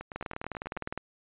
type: two click trains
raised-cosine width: 0.5 ms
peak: -19 / -24 dBFS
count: 17 / 9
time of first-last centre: 0.16-0.976 / 0.01-0.875 s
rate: 19.6 / 9.25 Hz
effects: resampled to 8000 Hz